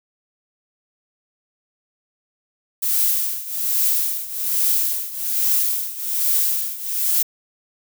violet noise with tremolo, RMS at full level -17 dBFS, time 2.82-7.23 s, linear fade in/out 10 ms, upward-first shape triangle, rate 1.2 Hz, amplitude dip 85%, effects none

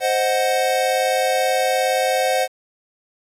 square chord, C diminished, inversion none, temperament equal, 523.3 / 622.3 / 740 Hz, C5 / Eb5 / Gb5, 0 / 0 / 0 cents, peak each -21 / -25 / -21 dBFS, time 0-2.48 s, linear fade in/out 50 ms, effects resampled to 32000 Hz + 8-bit

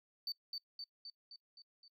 sine tone with echo, 4565 Hz, D8, 50 cents flat, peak -35 dBFS, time 0.27-0.32 s, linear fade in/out 2 ms, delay 260 ms, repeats 6, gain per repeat -4 dB, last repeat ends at 1.88 s, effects noise-tail reverb RT60 0.1 s tail -22 dB re dry + tanh soft clip ceiling -36 dBFS

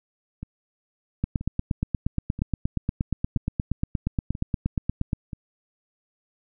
two click trains, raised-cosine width 5 ms, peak -11 / -21 dBFS, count 34 / 6, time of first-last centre 1.24-5.132 / 0.43-5.332 s, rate 8.48 / 1.02 Hz, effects none

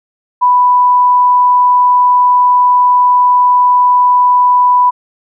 sine tone, 990 Hz, B5, 4 cents sharp, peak -5 dBFS, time 0.41-4.91 s, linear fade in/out 20 ms, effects none

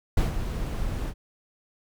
brown noise with ADSR envelope, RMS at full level -20 dBFS, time 0.17-1.14 s, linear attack 5 ms, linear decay 140 ms, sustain -9 dB, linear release 60 ms, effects none

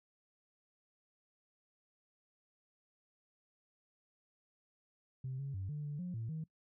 sine tone with pitch steps, 130.7 / 138.4 / 95.5 / 148.5 / 146.2 / 178.8 / 113.3 / 158.4 Hz, C3 / C#3 / G2 / D3 / D3 / F3 / A#2 / D#3, -1 / -2 / -45 / +20 / -7 / +41 / -49 / +31 cents, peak -37 dBFS, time 5.24-6.44 s, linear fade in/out 5 ms, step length 150 ms, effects noise-tail reverb RT60 0.1 s tail -22 dB re dry + tanh soft clip ceiling -34 dBFS

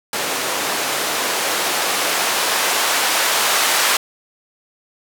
blue noise with band-pass filter sweep, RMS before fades -19 dBFS, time 0.13-3.97 s, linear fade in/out 2 ms, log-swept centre 370 to 850 Hz, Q 0.71, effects none

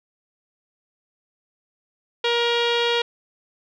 sawtooth tone with low-pass filter, 472.9 Hz, A#4, 25 cents sharp, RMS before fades -21 dBFS, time 2.24-3.02 s, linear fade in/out 5 ms, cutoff 3400 Hz, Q 4.2, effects none

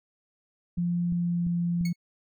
sine tone with pitch glide, 173.9 to 172.5 Hz, F3 to F3, -7 to -21 cents, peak -24 dBFS, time 0.77-1.93 s, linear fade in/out 10 ms, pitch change -14 cents, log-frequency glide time 1.03-1.55 s
click train, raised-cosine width 5 ms, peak -26 dBFS, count 4, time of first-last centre 0.78-1.811 s, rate 2.91 Hz
20% pulse tone with exponential decay, 2203 Hz, C#7, 11 cents flat, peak -29 dBFS, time 1.85-1.96 s, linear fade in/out 5 ms, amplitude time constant 23 ms
effects none

